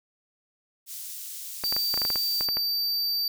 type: high-pass noise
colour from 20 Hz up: white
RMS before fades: -38 dBFS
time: 0.86-2.48 s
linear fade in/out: 50 ms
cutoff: 4600 Hz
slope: 12 dB/octave
type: clicks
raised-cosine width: 0.5 ms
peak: -18 dBFS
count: 12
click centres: 1.638 / 1.725 / 1.765 / 1.941 / 1.976 / 2.018 / 2.051 / 2.103 / 2.158 / 2.409 / 2.488 / 2.57 s
type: tone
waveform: square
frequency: 4642 Hz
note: D8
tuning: 21 cents flat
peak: -25 dBFS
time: 1.64-3.28 s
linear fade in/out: 2 ms
effects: none